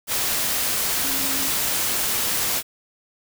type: tone in noise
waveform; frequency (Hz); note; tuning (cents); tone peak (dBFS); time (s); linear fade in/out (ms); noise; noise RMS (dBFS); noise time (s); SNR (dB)
sine; 270; C#4; -45; -33; 1.02-1.52; 50; white; -23; 0.07-2.63; -13
effects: none